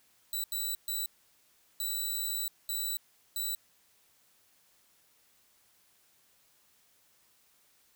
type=tone bursts at uneven times; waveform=5% pulse; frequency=3951 Hz; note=B7; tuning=in tune; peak=-24 dBFS; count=6; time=0.33-0.44 / 0.52-0.75 / 0.88-1.06 / 1.8-2.48 / 2.69-2.97 / 3.36-3.55 s; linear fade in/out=2 ms; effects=white hiss -67 dBFS RMS until 7.95 s